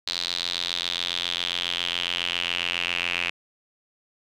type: tone with band-pass filter sweep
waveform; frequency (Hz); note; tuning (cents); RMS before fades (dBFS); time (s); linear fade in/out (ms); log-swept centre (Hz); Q
sawtooth; 87.31; F2; 0; -28; 0.07-3.3; 5; 4100 to 2600; 5.4
effects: none